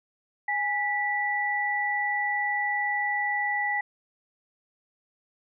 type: tone pair together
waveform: sine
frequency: 825 / 1962.2 Hz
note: G#5 / B6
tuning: -12 / -12 cents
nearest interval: octave + minor third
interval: 1500 cents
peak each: -29 / -26 dBFS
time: 0.48-3.81 s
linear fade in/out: 5 ms
effects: none